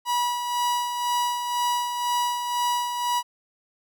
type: tone with tremolo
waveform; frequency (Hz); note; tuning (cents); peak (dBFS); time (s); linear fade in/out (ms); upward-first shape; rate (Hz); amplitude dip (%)
45% pulse; 972; B5; -28; -21; 0.05-3.23; 50; sine; 2; 50
effects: none